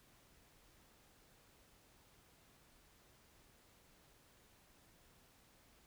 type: silence
effects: pink hiss -68 dBFS RMS until 5.86 s